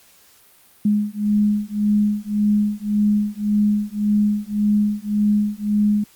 sine beating tone pair, 207.5 / 209.3 Hz, G#3 / G#3, -1 / +14 cents, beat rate 1.8 Hz, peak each -19 dBFS, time 0.85-6.04 s, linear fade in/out 5 ms, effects white hiss -52 dBFS RMS until 6.15 s + Opus 48 kbps

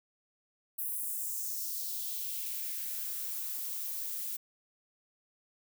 violet noise with high-pass filter sweep, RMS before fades -37 dBFS, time 0.78-4.37 s, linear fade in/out 10 ms, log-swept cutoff 12000 to 390 Hz, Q 2, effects none

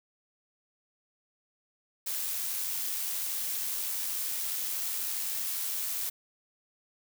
blue noise with amplitude modulation, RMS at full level -32 dBFS, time 2.06-6.1 s, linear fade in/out 10 ms, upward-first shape sine, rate 92.4 Hz, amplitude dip 25%, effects none

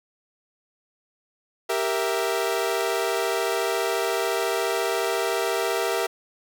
sawtooth chord, E diminished, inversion first, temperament equal, 392 / 466.2 / 659.3 Hz, G4 / Bb4 / E5, 0 / 0 / 0 cents, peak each -23 / -23 / -24 dBFS, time 1.69-6.07 s, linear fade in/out 10 ms, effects none

